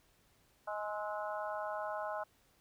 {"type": "harmonic tone with a mistuned harmonic", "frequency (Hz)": 209.4, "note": "G#3", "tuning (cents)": 15, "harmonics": [3, 4, 5, 6, 7], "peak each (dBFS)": [-40, -42, -44, -46, -47], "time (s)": [0.67, 2.24], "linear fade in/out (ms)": 10, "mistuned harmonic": 6, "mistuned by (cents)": 51, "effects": ["pink hiss -70 dBFS RMS until 2.6 s"]}